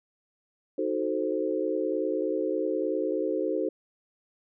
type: chord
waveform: sine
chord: D# diminished seventh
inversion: none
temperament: equal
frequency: 311.1 / 370 / 440 / 523.3 Hz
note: D#4 / F#4 / A4 / C5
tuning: 0 / 0 / 0 / 0 cents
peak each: -31 dBFS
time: 0.78-3.69 s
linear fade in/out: 5 ms
effects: none